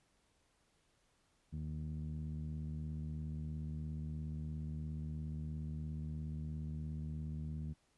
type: tone with low-pass filter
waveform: sawtooth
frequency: 77 Hz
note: D#2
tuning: 17 cents flat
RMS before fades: -42 dBFS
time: 1.52-7.74 s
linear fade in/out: 20 ms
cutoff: 190 Hz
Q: 4.1
effects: pink hiss -75 dBFS RMS until 7.97 s + resampled to 24000 Hz